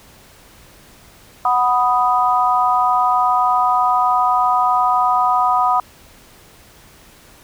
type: chord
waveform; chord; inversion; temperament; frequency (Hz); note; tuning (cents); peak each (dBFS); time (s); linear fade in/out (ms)
sine; B major; second; equal; 740 / 987.8 / 1244.5; F#5 / B5 / D#6; 0 / 0 / 0; -17; 1.45-5.8; 2
effects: pink hiss -46 dBFS RMS until 7.43 s